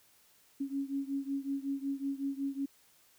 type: beating tone pair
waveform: sine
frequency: 274.2 / 279.6 Hz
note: C#4 / C#4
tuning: -19 / +15 cents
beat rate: 5.4 Hz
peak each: -35 / -37 dBFS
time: 0.6-2.66 s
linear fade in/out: 10 ms
effects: white hiss -65 dBFS RMS until 3.18 s